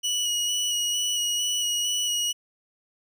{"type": "tone with vibrato", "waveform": "25% pulse", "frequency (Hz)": 2925, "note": "F#7", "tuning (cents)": -21, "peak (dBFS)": -20, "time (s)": [0.03, 2.33], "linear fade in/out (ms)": 20, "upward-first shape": "square", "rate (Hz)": 2.2, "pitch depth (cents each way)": 14, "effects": []}